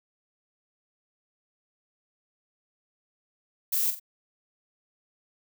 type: noise with echo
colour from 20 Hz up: violet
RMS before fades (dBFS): -26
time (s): 3.72-3.91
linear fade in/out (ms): 10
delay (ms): 44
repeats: 2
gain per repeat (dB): -9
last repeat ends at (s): 3.998
effects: none